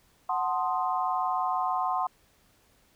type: chord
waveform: sine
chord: F# diminished seventh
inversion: none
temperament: equal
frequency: 740 / 880 / 1046.5 / 1244.5 Hz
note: F#5 / A5 / C6 / Eb6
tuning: 0 / 0 / 0 / 0 cents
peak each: -29 / -34 / -29 / -35 dBFS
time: 0.29-2.07 s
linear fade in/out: 5 ms
effects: pink hiss -64 dBFS RMS until 2.95 s